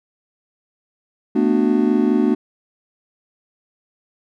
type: chord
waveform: triangle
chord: B minor seventh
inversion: third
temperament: just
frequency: 222.2 / 246.9 / 296.3 / 370.4 Hz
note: A3 / B3 / D4 / F#4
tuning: +17 / 0 / +15 / +2 cents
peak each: -17 / -17 / -17 / -19 dBFS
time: 1.35-2.35 s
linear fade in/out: 10 ms
effects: none